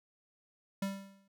square tone with exponential decay, 196 Hz, G3, in tune, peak -31 dBFS, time 0.82-1.28 s, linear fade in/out 5 ms, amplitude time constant 100 ms, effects none

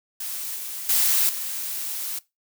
blue noise with level steps, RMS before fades -31 / -33 / -20 / -30 dBFS, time 0.2-2.19 s, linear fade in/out 5 ms, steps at 0.56 / 0.89 / 1.29 s, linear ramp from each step 2 ms, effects noise-tail reverb RT60 0.2 s tail -19 dB re dry

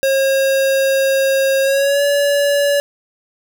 square tone with pitch glide, 540 to 570.8 Hz, C#5 to D5, -45 to -49 cents, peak -13 dBFS, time 0.03-2.8 s, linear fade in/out 0 ms, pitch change +96 cents, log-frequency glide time 1.62-2.03 s, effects none

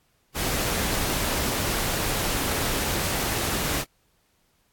pink noise, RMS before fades -26 dBFS, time 0.34-3.85 s, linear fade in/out 50 ms, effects pink hiss -67 dBFS RMS until 4.72 s + AAC 64 kbps

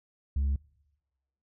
sine tone, 69.3 Hz, C#2, in tune, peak -22 dBFS, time 0.36-0.56 s, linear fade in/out 5 ms, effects noise-tail reverb RT60 1.0 s tail -24 dB re dry + tanh soft clip ceiling -24 dBFS

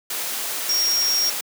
sine tone in noise, 5588 Hz, F8, in tune, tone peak -18 dBFS, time 0.69-1.3 s, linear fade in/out 5 ms, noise white, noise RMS -27 dBFS, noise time 0.1-1.41 s, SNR +6 dB, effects high-pass 300 Hz 12 dB/octave

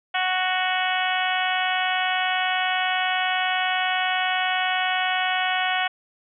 harmonic tone, 370 Hz, F#4, in tune, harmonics 2 / 3 / 4 / 5 / 6 / 7 / 8 / 9, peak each -25 / -32 / -28 / -29 / -30 / -32 / -30 / -34 dBFS, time 0.14-5.88 s, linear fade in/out 10 ms, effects none

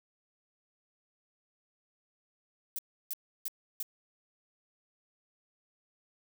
violet noise bursts, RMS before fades -36 dBFS, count 4, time 2.76-3.828 s, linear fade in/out 0 ms, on 27 ms, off 320 ms, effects none

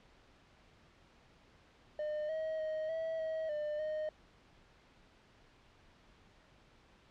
triangle tone with pitch steps, 605 / 634 / 626 / 648 / 638 / 600 / 617 Hz, D#5 / D#5 / D#5 / E5 / D#5 / D5 / D#5, -49 / +32 / +10 / -30 / +43 / +37 / -15 cents, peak -33 dBFS, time 1.99-4.09 s, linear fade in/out 2 ms, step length 300 ms, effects pink hiss -64 dBFS RMS until 7.1 s + low-pass 4000 Hz 12 dB/octave

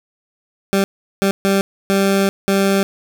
20% pulse tone bursts at uneven times, 196 Hz, G3, in tune, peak -8 dBFS, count 5, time 0.73-0.84 / 1.22-1.31 / 1.45-1.61 / 1.9-2.29 / 2.48-2.83 s, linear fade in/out 0 ms, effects none

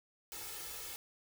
white noise with comb filter, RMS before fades -45 dBFS, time 0.32-0.96 s, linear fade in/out 0 ms, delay 2.3 ms, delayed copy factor +0.8, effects none

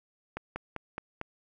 slowing click train, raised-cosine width 0.5 ms, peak -20 dBFS, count 5, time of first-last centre 0.37-1.214 s, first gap 190 ms, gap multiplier 1.07, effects none

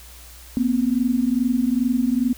sine tone pair together, 236.8 / 259.2 Hz, A#3 / C4, +27 / -16 cents, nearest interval major second, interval 157 cents, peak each -20 dBFS, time 0.57-2.33 s, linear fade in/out 0 ms, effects added 60 Hz sine -43 dBFS peak until 2.37 s + white hiss -45 dBFS RMS until 2.37 s

